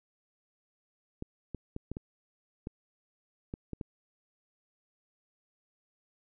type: clicks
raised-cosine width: 3 ms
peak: -24 dBFS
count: 9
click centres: 1.224 / 1.547 / 1.764 / 1.916 / 1.969 / 2.671 / 3.539 / 3.733 / 3.812 s
effects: none